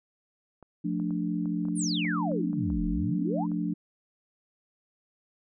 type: clicks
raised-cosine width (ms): 1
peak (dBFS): -35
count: 11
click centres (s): 0.627 / 0.999 / 1.107 / 1.457 / 1.653 / 1.685 / 2.051 / 2.317 / 2.531 / 2.702 / 3.517
type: chord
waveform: sine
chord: D minor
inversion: first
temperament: just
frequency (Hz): 176.2 / 220.2 / 293.7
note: F3 / A3 / D4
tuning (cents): +16 / +2 / 0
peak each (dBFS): -30 / -33 / -31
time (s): 0.84-3.74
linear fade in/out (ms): 10
type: exponential two-way sweep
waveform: sine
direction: down then up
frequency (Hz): 10440 to 34.65 to 1072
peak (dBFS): -30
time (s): 1.75-3.47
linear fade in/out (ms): 50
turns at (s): 2.86
effects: none

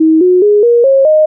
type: tone with pitch steps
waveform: sine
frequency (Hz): 318.2 / 363.4 / 415 / 474 / 541.4 / 618.3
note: D#4 / F#4 / G#4 / A#4 / C#5 / D#5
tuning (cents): +39 / -31 / -1 / +29 / -41 / -11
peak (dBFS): -4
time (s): 0-1.26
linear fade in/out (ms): 10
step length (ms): 210
effects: none

